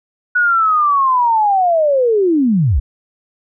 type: linear sweep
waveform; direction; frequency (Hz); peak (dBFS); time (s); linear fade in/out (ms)
sine; down; 1477 to 50.1; -10; 0.35-2.8; 10
effects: none